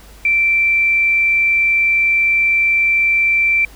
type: tone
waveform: sine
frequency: 2343 Hz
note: D7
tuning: 5 cents flat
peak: -11 dBFS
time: 0.25-3.65 s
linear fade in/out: 2 ms
effects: added 50 Hz sine -39 dBFS peak until 3.75 s + pink hiss -44 dBFS RMS until 3.75 s